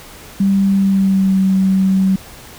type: tone with pitch glide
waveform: sine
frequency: 196 to 190.86 Hz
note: G3 to G3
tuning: 0 to -46 cents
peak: -10 dBFS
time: 0.4-2.16 s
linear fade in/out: 5 ms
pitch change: -46 cents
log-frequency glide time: 0.71-1.4 s
effects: pink hiss -37 dBFS RMS until 2.58 s